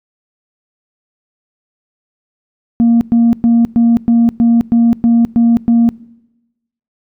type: tone bursts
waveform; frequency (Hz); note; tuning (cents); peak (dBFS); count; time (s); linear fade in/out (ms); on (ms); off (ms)
sine; 233.1; A#3; 0; -4; 10; 2.8-5.89; 0; 210; 110
effects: noise-tail reverb RT60 1.0 s tail -23 dB re dry + tanh soft clip ceiling -4 dBFS